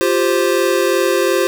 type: chord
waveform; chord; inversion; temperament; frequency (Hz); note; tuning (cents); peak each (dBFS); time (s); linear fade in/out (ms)
square; F suspended second; none; equal; 349.2 / 392 / 523.3; F4 / G4 / C5; 0 / 0 / 0; -18; 0.01-1.47; 0
effects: none